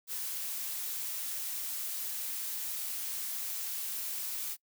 blue noise, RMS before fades -37 dBFS, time 0.07-4.57 s, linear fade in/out 50 ms, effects noise-tail reverb RT60 0.1 s tail -24 dB re dry

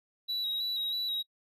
triangle tone with vibrato, 3881 Hz, B7, 31 cents flat, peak -29 dBFS, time 0.28-1.23 s, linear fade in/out 20 ms, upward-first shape square, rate 3.1 Hz, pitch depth 27 cents each way, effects noise-tail reverb RT60 0.1 s tail -26 dB re dry

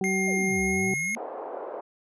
harmonic tone, 190.1 Hz, F#3, 47 cents sharp, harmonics 1 / 2 / 4, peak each -27 / -29 / -36 dBFS, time 0.01-0.94 s, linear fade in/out 2 ms
square tone with pitch glide, 2124 to 2154 Hz, C7 to C7, +25 to +50 cents, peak -27 dBFS, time 0.04-1.15 s, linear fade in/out 0 ms, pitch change +25 cents, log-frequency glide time 0.46-0.8 s
sine exponential two-way sweep, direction down then up, 686 to 61.9 to 243.1 Hz, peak -36 dBFS, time 0.27-1.18 s, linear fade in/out 10 ms, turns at 0.63 s
white band-pass noise, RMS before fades -36 dBFS, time 1.16-1.81 s, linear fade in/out 10 ms, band 410 to 790 Hz, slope 24 dB/octave
effects resampled to 24000 Hz

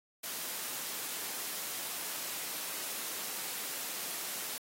white noise, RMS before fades -39 dBFS, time 0.23-4.58 s, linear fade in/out 10 ms, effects high-pass 200 Hz 12 dB/octave + AAC 48 kbps

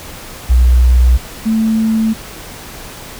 sine tone pair in turn, 61.74 / 221.5 Hz, B1 / A3, 0 / +12 cents, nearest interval octave + minor seventh, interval 2212 cents, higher second, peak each -5 / -10 dBFS, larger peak first, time 0.49-1.18 / 1.45-2.14 s, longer neither, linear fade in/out 20 ms, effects pink hiss -31 dBFS RMS until 3.19 s

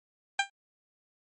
15% pulse tone with exponential decay, 794 Hz, G5, 22 cents sharp, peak -14 dBFS, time 0.39-0.5 s, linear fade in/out 5 ms, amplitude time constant 22 ms, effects MP3 32 kbps

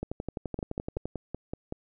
two click trains, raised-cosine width 2 ms, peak -20 / -19 dBFS, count 7 / 13, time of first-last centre 0.59-1.724 / 0.03-1.056 s, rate 5.29 / 11.7 Hz, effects none

